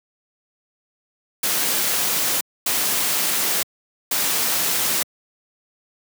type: noise bursts at uneven times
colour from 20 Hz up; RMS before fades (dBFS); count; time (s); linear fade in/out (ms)
white; -21; 3; 1.43-2.41 / 2.66-3.63 / 4.11-5.03; 5
effects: high-pass 150 Hz 12 dB/octave